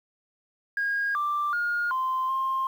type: tone with pitch steps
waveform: sine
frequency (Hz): 1631 / 1178 / 1425 / 1040 / 1059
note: G#6 / D6 / F6 / C6 / C6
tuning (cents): -32 / +5 / +34 / -11 / +21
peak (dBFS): -23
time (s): 0.77-2.67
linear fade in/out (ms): 2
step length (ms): 380
effects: tanh soft clip ceiling -20 dBFS + 9-bit